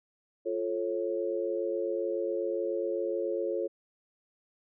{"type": "chord", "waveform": "sine", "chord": "F augmented", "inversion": "none", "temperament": "just", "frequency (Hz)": [349.2, 436.5, 545.7], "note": ["F4", "A4", "C#5"], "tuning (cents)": [0, -14, -27], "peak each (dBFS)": -33, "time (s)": [0.45, 3.68], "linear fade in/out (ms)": 20, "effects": []}